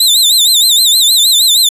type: tone with vibrato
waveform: sawtooth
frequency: 3811 Hz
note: A#7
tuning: 38 cents sharp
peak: -3 dBFS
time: 0-1.69 s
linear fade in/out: 5 ms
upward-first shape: sine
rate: 6.4 Hz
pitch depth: 150 cents each way
effects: resampled to 32000 Hz